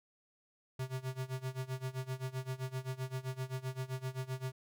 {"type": "tone with tremolo", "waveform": "square", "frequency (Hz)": 130.1, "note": "C3", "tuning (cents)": -9, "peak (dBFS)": -35, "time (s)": [0.79, 4.52], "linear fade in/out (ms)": 5, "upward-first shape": "sine", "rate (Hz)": 7.7, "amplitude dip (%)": 90, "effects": []}